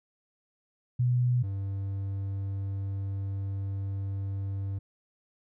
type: tone pair in turn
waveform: sine / triangle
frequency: 123.47 / 98 Hz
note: B2 / G2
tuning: 0 / 0 cents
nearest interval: major third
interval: 400 cents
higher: first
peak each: -22 / -28 dBFS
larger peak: first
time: 0.99-1.43 / 1.43-4.79 s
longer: second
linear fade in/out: 10 ms
effects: none